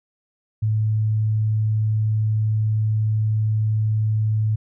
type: tone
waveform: sine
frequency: 108.4 Hz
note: A2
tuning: 25 cents flat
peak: -17 dBFS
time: 0.62-4.56 s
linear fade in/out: 10 ms
effects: none